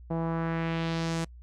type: tone with low-pass filter sweep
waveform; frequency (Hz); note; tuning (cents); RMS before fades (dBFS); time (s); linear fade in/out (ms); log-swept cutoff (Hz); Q
sawtooth; 164.81; E3; 0; -30; 0.1-1.25; 10; 730 to 8400; 1.5
effects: noise-tail reverb RT60 0.1 s tail -26 dB re dry + added 60 Hz sine -45 dBFS peak until 1.42 s